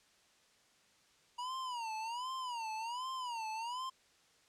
square tone with vibrato, 956 Hz, A#5, 43 cents sharp, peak -39 dBFS, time 1.38-3.9 s, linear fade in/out 10 ms, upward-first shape sine, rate 1.3 Hz, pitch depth 160 cents each way, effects white hiss -68 dBFS RMS until 4.48 s + low-pass 7000 Hz 12 dB/octave

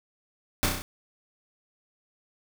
pink noise with echo, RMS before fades -23 dBFS, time 0.63-0.66 s, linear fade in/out 0 ms, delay 32 ms, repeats 5, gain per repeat -3 dB, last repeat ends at 0.82 s, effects none

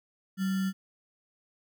sine tone with sample-and-hold, 190.8 Hz, G3, 47 cents flat, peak -26 dBFS, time 0.37-0.73 s, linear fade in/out 50 ms, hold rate 1575 Hz, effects none

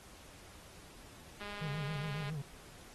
click train, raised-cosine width 0.3 ms, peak -31 dBFS, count 183, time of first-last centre 1.41-2.298 s, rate 205 Hz
triangle tone with vibrato, 149.1 Hz, D3, 27 cents sharp, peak -35 dBFS, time 1.61-2.42 s, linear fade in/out 5 ms, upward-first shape triangle, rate 7.3 Hz, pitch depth 160 cents each way
effects pink hiss -56 dBFS RMS until 2.94 s + AAC 32 kbps

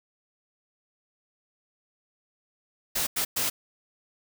white noise bursts at uneven times, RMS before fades -27 dBFS, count 3, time 2.95-3.07 / 3.16-3.25 / 3.36-3.5 s, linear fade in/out 10 ms, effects none

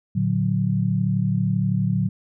sine chord, Bb augmented, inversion none, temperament equal with one note detuned, 114.34 / 146.83 / 185 Hz, Bb2 / D3 / F#3, -33 / 0 / 0 cents, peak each -23 / -24 / -22 dBFS, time 0.15-2.09 s, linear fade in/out 10 ms, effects none

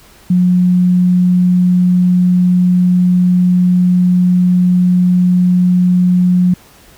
sine tone, 180 Hz, F#3, 47 cents flat, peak -7 dBFS, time 0.3-6.54 s, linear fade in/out 5 ms, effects pink hiss -43 dBFS RMS until 6.97 s

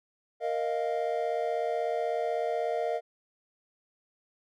triangle chord, Bb suspended fourth, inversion none, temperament equal, 466.2 / 622.3 / 698.5 Hz, Bb4 / Eb5 / F5, 0 / 0 / 0 cents, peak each -30 dBFS, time 0.4-3.01 s, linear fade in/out 50 ms, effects none

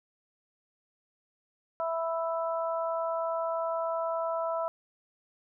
harmonic tone, 329.6 Hz, E4, in tune, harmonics 2 / 3 / 4, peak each -30 / -35 / -36 dBFS, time 1.8-4.68 s, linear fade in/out 0 ms, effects none

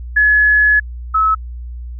sine tone pair in turn, 1700 / 1294.9 Hz, G#6 / E6, +40 / -31 cents, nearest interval perfect fourth, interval 471 cents, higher first, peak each -8 / -10 dBFS, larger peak first, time 0.16-0.8 / 1.14-1.35 s, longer first, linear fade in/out 10 ms, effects added 60 Hz sine -25 dBFS peak until 1.99 s

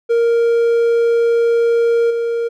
triangle tone with level steps, 466.2 Hz, A#4, in tune, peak -9 / -14 dBFS, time 0.09-2.49 s, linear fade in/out 20 ms, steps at 2.1 s, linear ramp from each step 10 ms, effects none

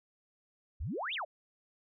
sine exponential two-way sweep, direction up then down, 55 to 3773 to 539 Hz, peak -34 dBFS, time 0.8-1.25 s, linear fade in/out 10 ms, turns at 1.14 s, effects none

